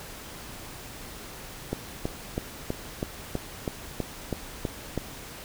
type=click train; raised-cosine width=2 ms; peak=-14 dBFS; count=11; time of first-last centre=1.73-4.977 s; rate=3.08 Hz; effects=pink hiss -42 dBFS RMS until 5.44 s